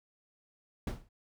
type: noise with exponential decay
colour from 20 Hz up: brown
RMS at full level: -29 dBFS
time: 0.87-1.09 s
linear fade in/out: 5 ms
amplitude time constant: 47 ms
effects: none